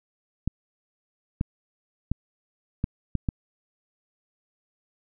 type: clicks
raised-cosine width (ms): 5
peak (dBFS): -12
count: 6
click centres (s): 0.476 / 1.411 / 2.116 / 2.841 / 3.153 / 3.288
effects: none